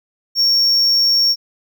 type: tone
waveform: triangle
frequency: 5510 Hz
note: F8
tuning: 24 cents flat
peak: -10 dBFS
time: 0.35-1.36 s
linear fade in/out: 50 ms
effects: none